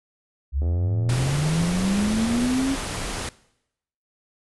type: linear sweep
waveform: sine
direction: up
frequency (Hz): 64.4 to 277.2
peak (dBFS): -20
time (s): 0.52-2.77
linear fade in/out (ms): 50
type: click train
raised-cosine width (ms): 2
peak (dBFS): -22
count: 162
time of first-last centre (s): 0.62-2.46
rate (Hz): 87.5
type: low-pass noise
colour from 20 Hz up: pink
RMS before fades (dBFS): -30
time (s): 1.09-3.29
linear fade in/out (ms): 2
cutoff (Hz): 11000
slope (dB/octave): 96
effects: noise-tail reverb RT60 0.8 s tail -20 dB re dry